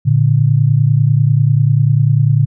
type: tone pair together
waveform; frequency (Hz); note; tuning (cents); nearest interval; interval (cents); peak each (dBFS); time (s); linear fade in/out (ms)
sine; 114.66 / 144.8; A#2 / D3; -28 / -24; major third; 404; -11; 0.05-2.46; 20
effects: none